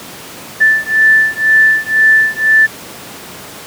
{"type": "beating tone pair", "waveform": "sine", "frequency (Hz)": [1760, 1762], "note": ["A6", "A6"], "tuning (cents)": [0, 2], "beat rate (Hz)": 2, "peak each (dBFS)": -10, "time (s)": [0.6, 2.67], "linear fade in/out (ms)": 20, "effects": ["pink hiss -30 dBFS RMS until 3.66 s", "high-pass 150 Hz 12 dB/octave"]}